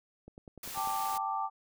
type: click train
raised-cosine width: 2 ms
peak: -35 dBFS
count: 7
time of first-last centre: 0.28-0.874 s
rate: 10.1 Hz
type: noise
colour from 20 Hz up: white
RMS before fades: -42 dBFS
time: 0.63-1.18 s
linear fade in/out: 5 ms
type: chord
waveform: sine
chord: G suspended second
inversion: none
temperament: just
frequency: 784 / 882 / 1176 Hz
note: G5 / A5 / D6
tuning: 0 / +4 / +2 cents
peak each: -35 dBFS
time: 0.74-1.5 s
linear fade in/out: 50 ms
effects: none